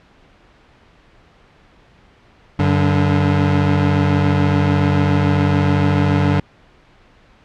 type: tone pair together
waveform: 25% pulse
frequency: 94.4 / 145.1 Hz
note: F#2 / D3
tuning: +35 / -21 cents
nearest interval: perfect fifth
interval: 744 cents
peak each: -12 dBFS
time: 2.59-6.4 s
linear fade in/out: 5 ms
effects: pink hiss -50 dBFS RMS until 7.44 s + low-pass 3000 Hz 12 dB/octave